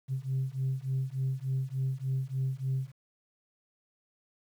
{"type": "beating tone pair", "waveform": "sine", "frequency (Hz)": [130.81, 134.21], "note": ["C3", "C3"], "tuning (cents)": [0, 44], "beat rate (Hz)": 3.4, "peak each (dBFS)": -31, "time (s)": [0.08, 2.92], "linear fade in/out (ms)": 50, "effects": ["tanh soft clip ceiling -24 dBFS", "10-bit"]}